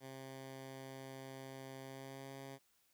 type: tone with pitch glide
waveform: 10% pulse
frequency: 133.4 to 135.73 Hz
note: C3 to C#3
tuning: +34 to -36 cents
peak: -40 dBFS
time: 0-2.59 s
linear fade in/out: 50 ms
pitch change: +30 cents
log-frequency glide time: 1.82-2.3 s
effects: white hiss -75 dBFS RMS until 2.93 s